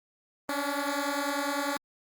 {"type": "beating tone pair", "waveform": "10% pulse", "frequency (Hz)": [278.9, 288.9], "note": ["C#4", "D4"], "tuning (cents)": [11, -28], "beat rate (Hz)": 10, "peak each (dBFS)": -23, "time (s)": [0.49, 1.77], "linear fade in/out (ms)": 2, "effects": ["Opus 32 kbps"]}